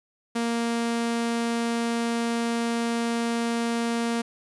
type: tone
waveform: sawtooth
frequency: 233.1 Hz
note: A#3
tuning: in tune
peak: -20 dBFS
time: 0.35-4.22 s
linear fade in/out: 10 ms
effects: resampled to 24000 Hz + 10-bit